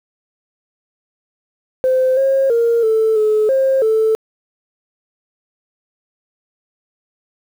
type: tone with pitch steps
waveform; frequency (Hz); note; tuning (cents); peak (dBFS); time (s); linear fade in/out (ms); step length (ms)
sine; 517 / 539 / 465.8 / 441.6 / 429.2 / 533 / 440.2; C5 / C#5 / A#4 / A4 / A4 / C5 / A4; -21 / -49 / -1 / +6 / -43 / +32 / +1; -10; 1.84-4.15; 0; 330
effects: tanh soft clip ceiling -7 dBFS + 7-bit